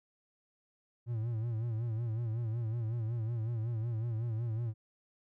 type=tone with vibrato; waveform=triangle; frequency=114.3 Hz; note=A#2; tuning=34 cents flat; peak=-30 dBFS; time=1.06-4.74 s; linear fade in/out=50 ms; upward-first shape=sine; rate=5.4 Hz; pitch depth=91 cents each way; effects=none